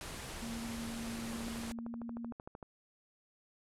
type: low-pass noise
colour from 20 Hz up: pink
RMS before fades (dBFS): -45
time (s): 0.01-1.72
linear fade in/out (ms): 0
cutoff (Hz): 12000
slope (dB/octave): 48
type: tone with pitch glide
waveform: sine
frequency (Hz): 230.5 to 233.6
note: A#3 to A#3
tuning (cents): -19 to +4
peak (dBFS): -40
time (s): 0.42-2.32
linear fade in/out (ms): 2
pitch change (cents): +23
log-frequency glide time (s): 1.7-1.92
type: click train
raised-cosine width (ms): 1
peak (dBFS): -32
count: 18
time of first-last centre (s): 1.33-2.628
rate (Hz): 13.1
effects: none